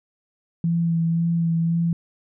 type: tone with vibrato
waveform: sine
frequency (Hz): 167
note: E3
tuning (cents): +23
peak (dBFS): -18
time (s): 0.64-1.93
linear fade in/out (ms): 2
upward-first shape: sine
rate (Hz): 1.9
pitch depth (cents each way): 18
effects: none